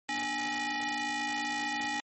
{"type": "ring-modulated tone", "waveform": "sawtooth", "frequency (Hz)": 537, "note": "C5", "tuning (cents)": 45, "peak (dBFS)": -24, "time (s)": [0.09, 2], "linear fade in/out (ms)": 0, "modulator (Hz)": 1370, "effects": ["MP3 32 kbps"]}